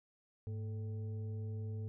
sine tone with frequency modulation, 103.83 Hz, G#2, in tune, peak -38 dBFS, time 0.47-1.88 s, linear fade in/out 0 ms, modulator 335 Hz, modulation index 0.4, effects none

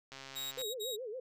click train, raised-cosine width 0.2 ms, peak -30 dBFS, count 68, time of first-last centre 0.12-0.616 s, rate 135 Hz
sawtooth tone bursts, 3800 Hz, A#7, 33 cents sharp, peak -35 dBFS, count 3, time 0.35-0.966 s, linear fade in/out 20 ms, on 170 ms, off 53 ms
sine tone with vibrato, 466.2 Hz, A#4, in tune, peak -39 dBFS, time 0.57-1.2 s, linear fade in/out 5 ms, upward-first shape sine, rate 7.1 Hz, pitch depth 210 cents each way
effects none

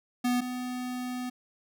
square tone pair in turn, 246.5 / 249.9 Hz, B3 / B3, -3 / +21 cents, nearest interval unison, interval 24 cents, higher second, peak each -25 / -33 dBFS, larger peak first, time 0.24-0.41 / 0.41-1.3 s, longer second, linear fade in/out 10 ms, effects none

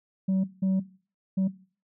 sine tone bursts at uneven times, 190 Hz, F#3, 46 cents sharp, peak -19 dBFS, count 3, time 0.28-0.44 / 0.62-0.8 / 1.37-1.48 s, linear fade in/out 10 ms, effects noise-tail reverb RT60 0.4 s tail -18 dB re dry + tanh soft clip ceiling -21 dBFS

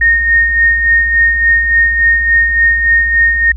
sine tone with tremolo, 1846 Hz, A#6, 17 cents flat, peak -5 dBFS, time 0.01-3.52 s, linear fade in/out 5 ms, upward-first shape sine, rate 3.5 Hz, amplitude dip 50%, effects added 60 Hz sine -20 dBFS peak until 3.56 s

